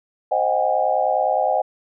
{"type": "chord", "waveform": "sine", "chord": "Ab dominant seventh", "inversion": "first", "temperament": "equal with one note detuned", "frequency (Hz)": [523.3, 622.3, 740, 809.8], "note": ["C5", "Eb5", "Gb5", "Ab5"], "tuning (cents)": [0, 0, 0, -44], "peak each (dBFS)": [-24, -22, -21, -22], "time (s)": [0.31, 1.62], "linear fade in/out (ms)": 10, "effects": []}